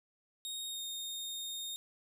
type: tone with pitch glide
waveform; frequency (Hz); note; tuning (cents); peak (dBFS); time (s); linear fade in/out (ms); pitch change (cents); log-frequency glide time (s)
sawtooth; 3728 to 3689; A#7 to A#7; -1 to -19; -36; 0.45-1.76; 0; -18; 0.67-0.81
effects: none